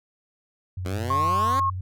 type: tone with vibrato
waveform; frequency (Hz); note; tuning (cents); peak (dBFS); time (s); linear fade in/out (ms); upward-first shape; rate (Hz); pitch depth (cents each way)
sine; 92.5; F#2; 0; -28; 0.77-1.81; 5; sine; 17; 45
type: exponential sweep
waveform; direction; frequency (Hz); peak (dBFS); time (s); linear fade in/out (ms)
10% pulse; up; 87.31 to 280.2; -21; 0.85-1.6; 5
type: tone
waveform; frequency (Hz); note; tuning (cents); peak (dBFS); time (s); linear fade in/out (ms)
sine; 1082; C#6; -42; -20; 1.1-1.7; 5
effects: none